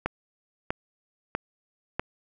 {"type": "click train", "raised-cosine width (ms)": 0.5, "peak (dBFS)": -11, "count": 4, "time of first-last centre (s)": [0.06, 1.995], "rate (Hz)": 1.55, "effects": []}